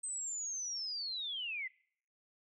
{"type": "linear sweep", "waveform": "sine", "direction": "down", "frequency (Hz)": [8310, 1975.5], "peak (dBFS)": -37, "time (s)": [0.03, 1.68], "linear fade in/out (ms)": 10, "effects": ["noise-tail reverb RT60 0.6 s tail -24 dB re dry"]}